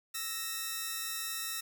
5% pulse tone pair together, 1317 / 1864.7 Hz, E6 / A#6, -2 / 0 cents, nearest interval tritone, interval 602 cents, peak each -27 dBFS, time 0.14-1.61 s, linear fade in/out 10 ms, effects none

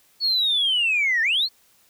sine linear two-way sweep, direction down then up, 4435 to 1760 to 4435 Hz, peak -17 dBFS, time 0.2-1.49 s, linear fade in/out 50 ms, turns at 1.22 s, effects tanh soft clip ceiling -14 dBFS + white hiss -59 dBFS RMS until 1.89 s

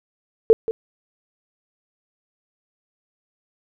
sine tone with echo, 449 Hz, A4, 35 cents sharp, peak -7 dBFS, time 0.5-0.53 s, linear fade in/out 0 ms, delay 180 ms, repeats 1, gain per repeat -13 dB, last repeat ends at 0.71 s, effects none

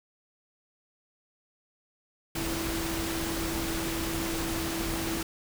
sine tone in noise, 330 Hz, E4, 2 cents sharp, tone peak -33 dBFS, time 2.35-5.23 s, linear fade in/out 5 ms, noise pink, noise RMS -33 dBFS, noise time 2.35-5.23 s, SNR -3 dB, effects none

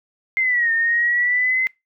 sine linear two-way sweep, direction down then up, 2105 to 1817 to 2061 Hz, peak -16 dBFS, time 0.37-1.67 s, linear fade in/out 0 ms, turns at 0.72 s, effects noise-tail reverb RT60 0.2 s tail -23 dB re dry

